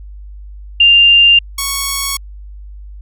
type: tone pair in turn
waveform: sine / 5% pulse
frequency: 2794 / 1108.8 Hz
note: F7 / C#6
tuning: 0 / 0 cents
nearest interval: octave + major third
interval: 1600 cents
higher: first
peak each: -4 dBFS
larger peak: neither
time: 0.8-1.39 / 1.58-2.17 s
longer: neither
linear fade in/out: 5 ms
effects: added 50 Hz sine -29 dBFS peak until 3.01 s